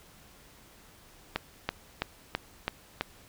click train, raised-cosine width 0.3 ms, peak -12 dBFS, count 6, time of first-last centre 1.36-3.01 s, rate 3.03 Hz, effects pink hiss -56 dBFS RMS until 3.28 s

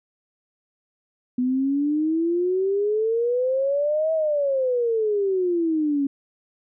sine exponential two-way sweep, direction up then down, 246.9 to 647 to 274.2 Hz, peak -19 dBFS, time 1.38-6.07 s, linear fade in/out 5 ms, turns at 4.13 s, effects none

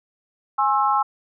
sine chord, Ab augmented, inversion none, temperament equal with one note detuned, 830.6 / 1070.3 / 1318.5 Hz, Ab5 / C6 / E6, 0 / +39 / 0 cents, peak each -20 / -21 / -22 dBFS, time 0.58-1.03 s, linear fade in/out 10 ms, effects none

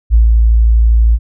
sine tone with ADSR envelope, 56.3 Hz, A1, 40 cents sharp, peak -3 dBFS, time 0.1-1.19 s, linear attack 42 ms, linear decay 140 ms, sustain -2 dB, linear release 50 ms, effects none

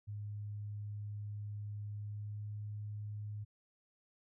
sine tone with pitch glide, 103.83 to 104.73 Hz, G#2 to G#2, 0 to +15 cents, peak -40 dBFS, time 0.07-3.45 s, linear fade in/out 20 ms, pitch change +15 cents, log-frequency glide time 1.95-2.5 s, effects none

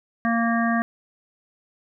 harmonic tone, 231.1 Hz, A#3, 15 cents flat, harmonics 1 / 3 / 5 / 7 / 8, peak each -21 / -26 / -28 / -29 / -30 dBFS, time 0.25-0.82 s, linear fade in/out 0 ms, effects none

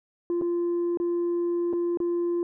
sine tone with dropouts, 346 Hz, F4, 16 cents flat, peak -21 dBFS, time 0.3-2.43 s, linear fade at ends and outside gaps 1 ms, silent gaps 0.413-0.42 / 0.973-1 / 1.729-1.734 / 1.973-2.002 s, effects tanh soft clip ceiling -22 dBFS

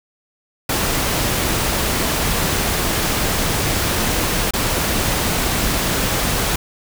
pink noise with dropouts, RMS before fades -19 dBFS, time 0.69-6.56 s, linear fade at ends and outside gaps 5 ms, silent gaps 4.509-4.535 s, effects none

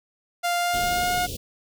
sawtooth tone with pitch glide, 698.5 to 717.3 Hz, F5 to F5, 0 to +46 cents, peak -18 dBFS, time 0.43-1.27 s, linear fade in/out 20 ms, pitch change +46 cents, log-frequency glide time 0.57-1.15 s
pink band-stop noise, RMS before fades -33 dBFS, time 0.73-1.37 s, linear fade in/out 10 ms, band 550 to 2900 Hz, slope 48 dB/octave
effects none

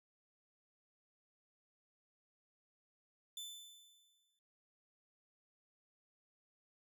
sawtooth tone with exponential decay, 3520 Hz, A7, in tune, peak -40 dBFS, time 3.37-4.39 s, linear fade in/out 2 ms, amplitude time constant 220 ms, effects none

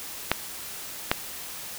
clicks, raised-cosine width 0.3 ms, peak -3 dBFS, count 2, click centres 0.316 / 1.115 s, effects white hiss -38 dBFS RMS until 1.78 s

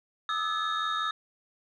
sine tone cluster, 1218 / 1303 / 1717 / 3710 Hz, D#6 / E6 / A6 / A#7, -37 / -20 / -43 / -9 cents, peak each -33 / -29 / -34 / -33 dBFS, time 0.29-1.11 s, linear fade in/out 2 ms, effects tanh soft clip ceiling -22 dBFS

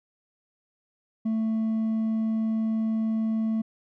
sine tone with hard clipping, 221.6 Hz, A3, 13 cents sharp, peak -24 dBFS, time 1.25-3.62 s, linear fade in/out 10 ms, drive 2 dB, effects none

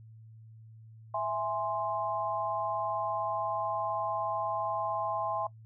sine chord, E augmented, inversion none, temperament equal, 659.3 / 830.6 / 1046.5 Hz, E5 / G#5 / B#5, 0 / 0 / 0 cents, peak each -34 dBFS, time 1.14-5.47 s, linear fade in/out 5 ms, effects noise-tail reverb RT60 0.1 s tail -20 dB re dry + added 111 Hz sine -49 dBFS peak until 5.65 s

